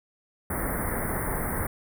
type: band-stop noise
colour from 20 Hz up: pink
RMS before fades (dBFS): -29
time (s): 0.5-1.67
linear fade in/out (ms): 5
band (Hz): 2100 to 9000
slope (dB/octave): 96
effects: none